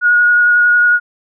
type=tone with vibrato; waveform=sine; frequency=1447 Hz; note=F#6; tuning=39 cents flat; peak=-7 dBFS; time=0.01-1 s; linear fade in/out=50 ms; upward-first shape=triangle; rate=11 Hz; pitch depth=14 cents each way; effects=none